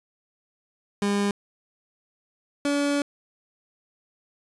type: tone pair in turn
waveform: 30% pulse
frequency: 202.3 / 286.1 Hz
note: G#3 / D4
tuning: -45 / -45 cents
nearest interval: tritone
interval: 600 cents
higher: second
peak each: -19 dBFS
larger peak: neither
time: 1.02-1.31 / 2.65-3.02 s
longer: second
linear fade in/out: 2 ms
effects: resampled to 24000 Hz